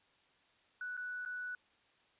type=tone with dropouts; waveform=sine; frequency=1480 Hz; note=F#6; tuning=in tune; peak=-39 dBFS; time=0.81-1.55 s; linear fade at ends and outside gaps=2 ms; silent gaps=0.968-0.975 / 1.251-1.259 s; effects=white hiss -70 dBFS RMS until 2.19 s + resampled to 8000 Hz